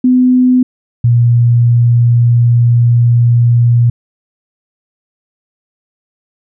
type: tone pair in turn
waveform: sine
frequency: 252.5 / 119.16 Hz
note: B3 / A#2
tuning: +39 / +38 cents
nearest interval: octave + minor second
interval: 1301 cents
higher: first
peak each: -5 dBFS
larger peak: neither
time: 0.04-0.63 / 1.04-3.9 s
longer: second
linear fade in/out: 5 ms
effects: none